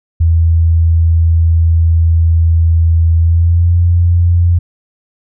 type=tone with pitch glide; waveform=sine; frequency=82.5 to 86.55 Hz; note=E2 to F2; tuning=+2 to -15 cents; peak=-6 dBFS; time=0.2-4.59 s; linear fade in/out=10 ms; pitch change=+83 cents; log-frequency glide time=3.17-3.75 s; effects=none